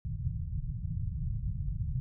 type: low-pass noise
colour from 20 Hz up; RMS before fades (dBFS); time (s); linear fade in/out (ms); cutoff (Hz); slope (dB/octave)
white; -34; 0.05-2; 0; 150; 48
effects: none